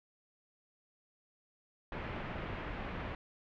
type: low-pass noise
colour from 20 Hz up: pink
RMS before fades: -41 dBFS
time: 1.92-3.15 s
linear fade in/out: 2 ms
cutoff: 2600 Hz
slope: 24 dB/octave
effects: none